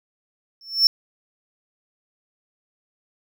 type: tone with exponential growth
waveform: triangle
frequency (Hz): 5400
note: E8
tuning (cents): +41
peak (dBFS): -7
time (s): 0.61-0.87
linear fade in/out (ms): 1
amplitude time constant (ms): 56
effects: none